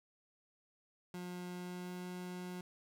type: tone with pitch glide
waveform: 30% pulse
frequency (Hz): 178.8 to 180.36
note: F3 to F#3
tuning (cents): +41 to -44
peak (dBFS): -40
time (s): 1.14-2.61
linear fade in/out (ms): 2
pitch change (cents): +15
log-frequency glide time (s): 1.53-2.03
effects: none